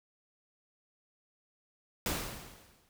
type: noise with exponential decay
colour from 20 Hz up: pink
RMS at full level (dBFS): -31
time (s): 2.06-2.89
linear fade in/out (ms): 1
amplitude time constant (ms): 180
effects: none